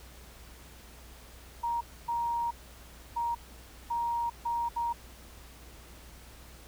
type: tone bursts at uneven times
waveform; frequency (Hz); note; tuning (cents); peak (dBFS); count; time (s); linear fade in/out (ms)
sine; 940; A#5; +14; -28; 6; 1.63-1.81 / 2.08-2.51 / 3.16-3.35 / 3.9-4.3 / 4.45-4.69 / 4.76-4.93; 10
effects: added 60 Hz sine -51 dBFS peak until 6.67 s + pink hiss -53 dBFS RMS until 6.67 s